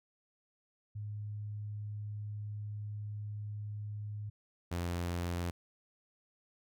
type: tone pair in turn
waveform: sine / sawtooth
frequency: 104.6 / 86.95 Hz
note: G#2 / F2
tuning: +13 / -7 cents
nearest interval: minor third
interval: 320 cents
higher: first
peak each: -38 / -30 dBFS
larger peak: second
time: 0.95-4.3 / 4.71-5.51 s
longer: first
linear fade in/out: 10 ms
effects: none